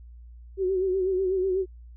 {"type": "tone with vibrato", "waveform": "sine", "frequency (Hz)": 376.4, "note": "F#4", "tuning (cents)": 30, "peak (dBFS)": -22, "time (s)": [0.57, 1.66], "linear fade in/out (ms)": 50, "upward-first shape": "sine", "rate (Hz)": 8.1, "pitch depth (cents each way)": 59, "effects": ["added 59 Hz sine -43 dBFS peak until 1.96 s"]}